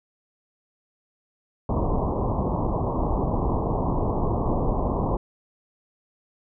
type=low-pass noise; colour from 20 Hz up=pink; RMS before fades=-24 dBFS; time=1.69-5.17 s; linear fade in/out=2 ms; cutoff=1100 Hz; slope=96 dB/octave; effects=none